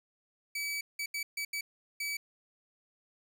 sawtooth tone bursts at uneven times, 2290 Hz, D7, 44 cents flat, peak -30 dBFS, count 6, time 0.55-0.81 / 0.99-1.06 / 1.14-1.23 / 1.37-1.45 / 1.53-1.61 / 2-2.17 s, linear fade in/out 5 ms, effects none

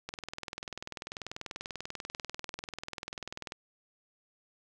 click train, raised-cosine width 0.2 ms, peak -21 dBFS, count 71, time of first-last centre 0.09-3.521 s, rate 20.4 Hz, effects none

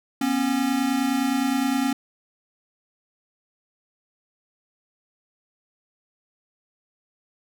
square tone pair together, 242.9 / 272.6 Hz, B3 / C#4, -29 / -29 cents, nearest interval major second, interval 200 cents, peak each -26 / -23 dBFS, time 0.21-1.93 s, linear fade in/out 5 ms, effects none

